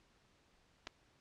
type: clicks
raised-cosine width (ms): 0.2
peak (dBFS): -27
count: 2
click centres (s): 0.87 / 0.873
effects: pink hiss -71 dBFS RMS until 1.2 s + low-pass 6000 Hz 12 dB/octave